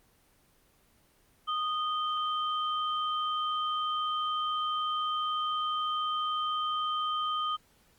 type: tone pair together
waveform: sine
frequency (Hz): 1237 / 3117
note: D#6 / G7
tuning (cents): -10 / -11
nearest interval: octave + major third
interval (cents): 1599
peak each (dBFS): -29 / -36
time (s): 1.47-7.57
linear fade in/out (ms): 20
effects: pink hiss -65 dBFS RMS until 7.98 s + Opus 24 kbps